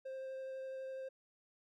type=tone with vibrato; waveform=triangle; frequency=528 Hz; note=C5; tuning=16 cents sharp; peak=-40 dBFS; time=0.05-1.09 s; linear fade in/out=10 ms; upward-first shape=triangle; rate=12 Hz; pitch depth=10 cents each way; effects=none